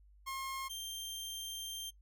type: tone pair in turn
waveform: sawtooth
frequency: 1072 / 3164 Hz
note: C6 / G7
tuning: +42 / +15 cents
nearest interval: octave + perfect fifth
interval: 1873 cents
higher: second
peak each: -35 / -37 dBFS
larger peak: first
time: 0.26-0.69 / 0.69-1.91 s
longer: second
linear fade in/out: 20 ms
effects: noise-tail reverb RT60 0.1 s tail -22 dB re dry + added 50 Hz sine -59 dBFS peak until 2.01 s